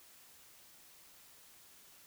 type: silence
effects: white hiss -60 dBFS RMS until 2.06 s